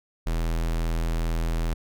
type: tone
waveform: square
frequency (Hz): 41.2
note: E1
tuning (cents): 0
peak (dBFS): -24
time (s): 0.26-1.74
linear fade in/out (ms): 10
effects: none